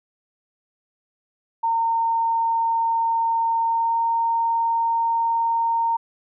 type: tone with pitch glide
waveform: sine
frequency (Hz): 915 to 920.3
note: A#5 to A#5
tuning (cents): -32 to -22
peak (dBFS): -18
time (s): 1.63-5.97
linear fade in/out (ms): 10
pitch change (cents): +10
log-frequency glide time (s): 3.65-3.99
effects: none